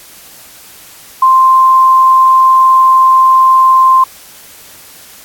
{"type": "tone", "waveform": "sine", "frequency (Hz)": 1046.5, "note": "C6", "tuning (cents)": 0, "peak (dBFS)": -3, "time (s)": [1.22, 4.04], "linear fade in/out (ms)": 5, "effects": ["white hiss -36 dBFS RMS until 5.24 s", "AAC 64 kbps"]}